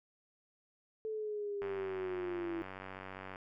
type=linear sweep; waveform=sine; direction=down; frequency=440 to 331.4 Hz; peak=-36 dBFS; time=1.05-2.62 s; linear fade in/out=0 ms
type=click train; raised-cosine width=0.5 ms; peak=-30 dBFS; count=166; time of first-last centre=1.62-3.359 s; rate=94.9 Hz
effects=none